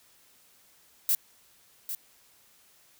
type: noise with echo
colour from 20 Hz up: violet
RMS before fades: -24 dBFS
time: 1.09-1.15 s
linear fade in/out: 2 ms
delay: 800 ms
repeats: 1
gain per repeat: -10 dB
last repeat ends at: 1.95 s
effects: white hiss -61 dBFS RMS until 2.99 s